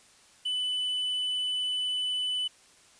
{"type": "tone", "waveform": "triangle", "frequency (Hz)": 2996, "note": "F#7", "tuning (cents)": 21, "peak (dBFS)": -26, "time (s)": [0.45, 2.48], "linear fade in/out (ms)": 10, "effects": ["white hiss -58 dBFS RMS until 2.99 s", "resampled to 22050 Hz"]}